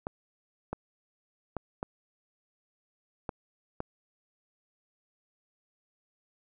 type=clicks; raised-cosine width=1 ms; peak=-19 dBFS; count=6; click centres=0.069 / 0.73 / 1.567 / 1.829 / 3.292 / 3.804 s; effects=none